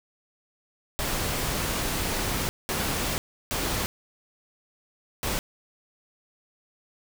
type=noise bursts at uneven times; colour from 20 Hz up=pink; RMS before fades=-28 dBFS; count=4; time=0.99-2.49 / 2.69-3.18 / 3.51-3.86 / 5.23-5.39 s; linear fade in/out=0 ms; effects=none